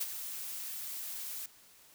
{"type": "noise with ADSR envelope", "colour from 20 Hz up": "blue", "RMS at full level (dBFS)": -32, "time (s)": [0, 1.46], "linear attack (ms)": 14, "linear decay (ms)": 33, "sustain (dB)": -9, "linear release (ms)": 4, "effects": ["white hiss -60 dBFS RMS until 1.94 s"]}